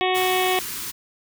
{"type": "harmonic tone", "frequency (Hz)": 370, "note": "F#4", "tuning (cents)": 0, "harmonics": [1, 2, 3, 5, 6, 7, 8, 9, 10], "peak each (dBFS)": [-23, -23, -29, -31, -29, -32, -33, -31, -35], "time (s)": [0.01, 0.59], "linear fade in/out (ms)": 0}
{"type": "band-stop noise", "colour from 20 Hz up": "white", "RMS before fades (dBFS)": -31, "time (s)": [0.14, 0.92], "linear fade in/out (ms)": 20, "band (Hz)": [440, 940], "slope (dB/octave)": 48}
{"effects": []}